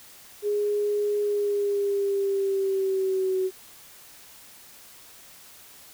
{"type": "tone with pitch glide", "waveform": "sine", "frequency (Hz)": [413.9, 375.2], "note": ["G#4", "F#4"], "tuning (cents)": [-6, 24], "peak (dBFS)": -22, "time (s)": [0.42, 3.51], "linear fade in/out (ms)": 50, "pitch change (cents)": -170, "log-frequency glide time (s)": [1.21, 3.39], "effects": ["white hiss -49 dBFS RMS until 5.93 s"]}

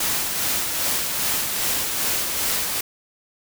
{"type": "noise with tremolo", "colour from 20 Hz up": "white", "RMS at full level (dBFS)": -22, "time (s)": [0, 2.81], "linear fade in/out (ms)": 5, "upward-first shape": "sine", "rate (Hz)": 2.5, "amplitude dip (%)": 35, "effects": []}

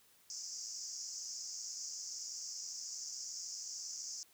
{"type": "band-pass noise", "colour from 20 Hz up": "pink", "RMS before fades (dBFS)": -45, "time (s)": [0.3, 4.23], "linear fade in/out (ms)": 0, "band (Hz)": [5000, 7200], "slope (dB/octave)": 96, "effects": ["white hiss -67 dBFS RMS until 4.33 s"]}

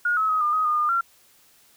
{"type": "tone with pitch steps", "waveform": "sine", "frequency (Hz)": [1436, 1289, 1264, 1206, 1259, 1220, 1213, 1370], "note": ["F6", "E6", "D#6", "D6", "D#6", "D#6", "D#6", "F6"], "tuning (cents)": [48, -39, 27, 46, 20, -34, -44, -34], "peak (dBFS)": -19, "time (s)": [0.05, 1.01], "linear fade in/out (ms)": 5, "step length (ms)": 120, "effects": ["white hiss -57 dBFS RMS until 1.76 s"]}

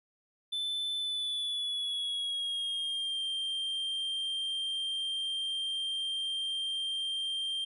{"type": "tone with pitch glide", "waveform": "triangle", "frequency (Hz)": [3520, 3172], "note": ["A7", "G7"], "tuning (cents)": [0, 20], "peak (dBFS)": -30, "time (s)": [0.52, 7.65], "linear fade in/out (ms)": 10, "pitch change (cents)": -180, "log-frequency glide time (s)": [0.97, 3.22], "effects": ["resampled to 32000 Hz"]}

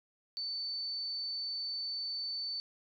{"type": "tone", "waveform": "sine", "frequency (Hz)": 4522, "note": "C#8", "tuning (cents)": 34, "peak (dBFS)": -35, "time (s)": [0.37, 2.6], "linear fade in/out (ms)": 0, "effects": []}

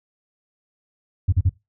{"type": "tone bursts", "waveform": "sine", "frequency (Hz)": 91.9, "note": "F#2", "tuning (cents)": -11, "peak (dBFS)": -12, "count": 3, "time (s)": [1.28, 1.495], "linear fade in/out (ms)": 10, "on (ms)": 45, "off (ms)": 40, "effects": ["noise-tail reverb RT60 0.2 s tail -20 dB re dry", "tanh soft clip ceiling -10 dBFS"]}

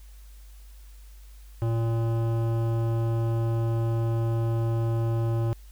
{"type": "tone with hard clipping", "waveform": "sine", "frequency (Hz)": 114.7, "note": "A#2", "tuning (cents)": -28, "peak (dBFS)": -25, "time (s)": [1.62, 5.53], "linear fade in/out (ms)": 0, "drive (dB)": 15, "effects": ["added 50 Hz sine -44 dBFS peak until 5.71 s", "white hiss -59 dBFS RMS until 5.71 s"]}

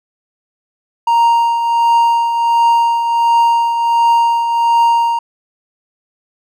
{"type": "tone with tremolo", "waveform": "triangle", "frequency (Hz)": 932.3, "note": "A#5", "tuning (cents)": 0, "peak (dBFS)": -5, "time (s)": [1.07, 5.19], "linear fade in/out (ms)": 5, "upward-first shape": "triangle", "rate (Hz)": 1.4, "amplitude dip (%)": 55, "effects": []}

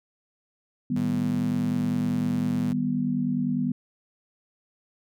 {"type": "chord", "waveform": "sine", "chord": "Eb augmented", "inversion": "none", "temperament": "equal with one note detuned", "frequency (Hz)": [155.56, 196, 245.8], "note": ["Eb3", "G3", "B3"], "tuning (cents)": [0, 0, -8], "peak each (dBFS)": [-30, -29, -25], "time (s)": [0.9, 3.72], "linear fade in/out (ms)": 5}
{"type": "tone", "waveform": "sawtooth", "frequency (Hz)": 110, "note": "A2", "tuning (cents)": 0, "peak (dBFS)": -30, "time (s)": [0.96, 2.73], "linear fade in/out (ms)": 5}
{"effects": []}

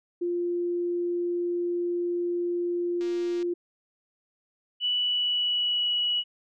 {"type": "tone", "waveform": "sine", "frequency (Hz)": 349.2, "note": "F4", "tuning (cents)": 0, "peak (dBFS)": -25, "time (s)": [0.21, 3.54], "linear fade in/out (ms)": 10}
{"type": "click train", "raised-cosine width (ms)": 0.2, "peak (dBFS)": -30, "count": 99, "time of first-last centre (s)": [3.01, 3.427], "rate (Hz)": 235}
{"type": "tone with pitch glide", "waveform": "sine", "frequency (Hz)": [2960, 2929], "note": ["F#7", "F#7"], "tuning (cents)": [0, -18], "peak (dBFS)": -23, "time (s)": [4.8, 6.24], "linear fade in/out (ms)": 50, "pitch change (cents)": -18, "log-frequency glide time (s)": [4.96, 5.91]}
{"effects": []}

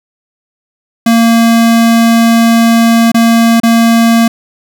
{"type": "tone with dropouts", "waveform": "square", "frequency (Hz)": 230, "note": "A#3", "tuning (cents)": -23, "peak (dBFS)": -5, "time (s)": [1.06, 4.28], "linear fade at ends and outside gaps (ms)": 5, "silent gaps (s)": [[3.118, 3.144], [3.601, 3.633]], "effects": []}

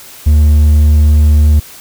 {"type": "tone with hard clipping", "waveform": "sine", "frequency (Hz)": 75.3, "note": "D2", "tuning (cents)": 44, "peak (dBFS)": -5, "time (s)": [0.26, 1.6], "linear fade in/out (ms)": 10, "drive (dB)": 3, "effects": ["white hiss -34 dBFS RMS until 1.8 s"]}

